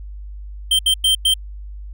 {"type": "tone bursts at uneven times", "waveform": "square", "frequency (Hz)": 3136, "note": "G7", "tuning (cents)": 0, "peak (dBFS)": -13, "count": 4, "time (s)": [[0.71, 0.79], [0.86, 0.94], [1.04, 1.15], [1.25, 1.34]], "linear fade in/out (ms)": 5, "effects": ["added 50 Hz sine -30 dBFS peak until 1.93 s"]}